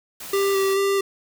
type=noise; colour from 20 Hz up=white; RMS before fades=-36 dBFS; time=0.2-0.74 s; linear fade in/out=5 ms
type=tone with vibrato; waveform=square; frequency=392 Hz; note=G4; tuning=in tune; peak=-19 dBFS; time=0.33-1.01 s; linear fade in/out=5 ms; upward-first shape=square; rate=2.3 Hz; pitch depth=14 cents each way
effects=none